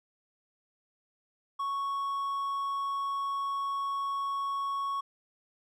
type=tone; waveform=triangle; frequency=1108.7 Hz; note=C#6; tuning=in tune; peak=-28 dBFS; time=1.59-5.01 s; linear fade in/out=10 ms; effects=none